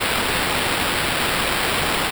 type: noise with sample-and-hold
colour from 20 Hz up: violet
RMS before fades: -21 dBFS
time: 0-2.11 s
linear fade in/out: 20 ms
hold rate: 6300 Hz
effects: none